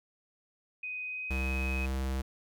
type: tone with pitch glide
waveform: sine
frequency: 2501 to 2527 Hz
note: D#7 to D#7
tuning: +8 to +26 cents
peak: -35 dBFS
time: 0.83-1.86 s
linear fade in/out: 5 ms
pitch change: +18 cents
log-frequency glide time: 1.02-1.48 s
type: tone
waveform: square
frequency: 66 Hz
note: C2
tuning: 16 cents sharp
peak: -31 dBFS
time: 1.3-2.22 s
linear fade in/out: 10 ms
effects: none